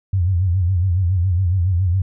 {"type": "tone with vibrato", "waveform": "sine", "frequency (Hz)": 90.8, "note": "F#2", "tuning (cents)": -32, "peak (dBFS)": -14, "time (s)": [0.13, 2.02], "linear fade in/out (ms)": 5, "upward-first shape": "sine", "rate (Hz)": 7.2, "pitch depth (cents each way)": 120, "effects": []}